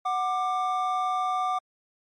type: tone pair together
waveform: triangle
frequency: 740 / 1186.3 Hz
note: F#5 / D6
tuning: 0 / +17 cents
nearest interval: minor sixth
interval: 817 cents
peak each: -25 / -25 dBFS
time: 0.05-1.59 s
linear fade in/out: 10 ms
effects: MP3 48 kbps